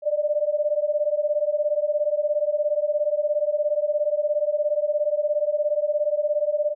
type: beating tone pair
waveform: sine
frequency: 587.3 / 604.3 Hz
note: D5 / D5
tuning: 0 / +49 cents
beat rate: 17 Hz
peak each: -23 dBFS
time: 0.02-6.75 s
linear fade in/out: 50 ms
effects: none